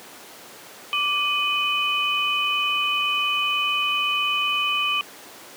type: tone cluster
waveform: sine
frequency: 1169 / 2497 / 3005 Hz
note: D6 / D#7 / F#7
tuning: -8 / +6 / +26 cents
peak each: -26 / -24 / -24 dBFS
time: 0.93-5.01 s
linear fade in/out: 0 ms
effects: pink hiss -42 dBFS RMS until 5.56 s + high-pass 300 Hz 12 dB/octave